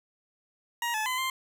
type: tone with pitch steps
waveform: 20% pulse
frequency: 946 / 864 / 1018 / 1050 Hz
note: A#5 / A5 / C6 / C6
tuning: +25 / -32 / -48 / +6 cents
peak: -23 dBFS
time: 0.82-1.3 s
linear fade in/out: 2 ms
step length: 120 ms
effects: none

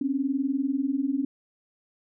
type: tone pair together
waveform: sine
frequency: 261.7 / 281.9 Hz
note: C4 / C#4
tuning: 0 / +29 cents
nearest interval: minor second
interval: 129 cents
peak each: -27 / -26 dBFS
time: 0.01-1.25 s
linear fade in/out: 5 ms
effects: none

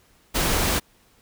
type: noise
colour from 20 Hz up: pink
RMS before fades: -22 dBFS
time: 0.34-0.8 s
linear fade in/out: 20 ms
effects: pink hiss -59 dBFS RMS until 1.21 s

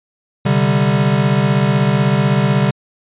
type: chord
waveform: square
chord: C suspended second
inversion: none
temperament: equal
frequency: 130.81 / 146.83 / 196 Hz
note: C3 / D3 / G3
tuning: 0 / 0 / 0 cents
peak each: -17 dBFS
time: 0.45-2.71 s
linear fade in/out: 10 ms
effects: resampled to 8000 Hz

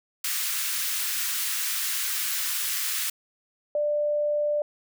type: high-pass noise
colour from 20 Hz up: white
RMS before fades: -28 dBFS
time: 0.24-3.1 s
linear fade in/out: 5 ms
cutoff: 1300 Hz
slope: 24 dB/octave
type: tone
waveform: sine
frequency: 592 Hz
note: D5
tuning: 14 cents sharp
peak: -22 dBFS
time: 3.75-4.62 s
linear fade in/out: 2 ms
effects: none

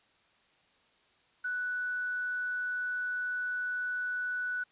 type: tone with quantisation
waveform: sine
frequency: 1483 Hz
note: F#6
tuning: 4 cents sharp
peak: -31 dBFS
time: 1.44-4.64 s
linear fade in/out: 10 ms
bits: 9
effects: white hiss -67 dBFS RMS until 4.71 s + resampled to 8000 Hz

